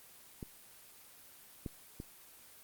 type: clicks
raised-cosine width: 3 ms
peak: -29 / -26 / -29 dBFS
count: 3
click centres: 0.428 / 1.662 / 2.001 s
effects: white hiss -57 dBFS RMS until 2.63 s + Opus 24 kbps